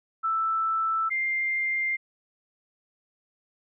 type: tone pair in turn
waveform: sine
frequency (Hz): 1322 / 2102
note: E6 / C7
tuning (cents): +5 / +7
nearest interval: minor sixth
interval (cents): 802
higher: second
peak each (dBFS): -23 / -24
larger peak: first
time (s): 0.23-1.1 / 1.1-1.97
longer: neither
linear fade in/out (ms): 20
effects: none